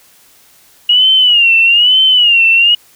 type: tone with vibrato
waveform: sine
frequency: 2875 Hz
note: F7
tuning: 50 cents sharp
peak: -5 dBFS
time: 0.89-2.75 s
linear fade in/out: 5 ms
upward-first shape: sine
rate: 1.1 Hz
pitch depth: 120 cents each way
effects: white hiss -46 dBFS RMS until 2.95 s